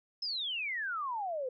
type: exponential sweep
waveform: sine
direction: down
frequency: 5274 to 490.5 Hz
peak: -33 dBFS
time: 0.22-1.49 s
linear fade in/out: 5 ms
effects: none